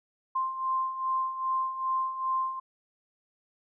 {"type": "beating tone pair", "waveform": "sine", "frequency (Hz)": [1046.5, 1049], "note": ["C6", "C6"], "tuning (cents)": [0, 4], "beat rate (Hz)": 2.5, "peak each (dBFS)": [-34, -28], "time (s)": [0.35, 2.6], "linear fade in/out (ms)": 10, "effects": []}